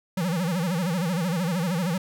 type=tone with vibrato; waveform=square; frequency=174.61 Hz; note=F3; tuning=in tune; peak=-24 dBFS; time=0.17-1.98 s; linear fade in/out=5 ms; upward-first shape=sine; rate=13 Hz; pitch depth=170 cents each way; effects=none